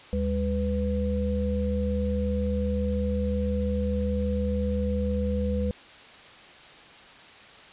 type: tone cluster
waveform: sine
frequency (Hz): 75.7 / 201.4 / 497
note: D#2 / G3 / B4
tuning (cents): -47 / +47 / +11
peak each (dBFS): -27 / -28 / -30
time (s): 0.13-5.71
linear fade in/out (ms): 0
effects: white hiss -48 dBFS RMS until 7.72 s + resampled to 8000 Hz